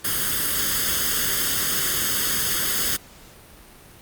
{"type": "noise with comb filter", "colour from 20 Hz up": "white", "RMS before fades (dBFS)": -23, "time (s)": [0.04, 2.97], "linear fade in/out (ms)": 10, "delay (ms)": 0.61, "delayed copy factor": 0.7, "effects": ["pink hiss -47 dBFS RMS until 4.01 s", "Opus 48 kbps"]}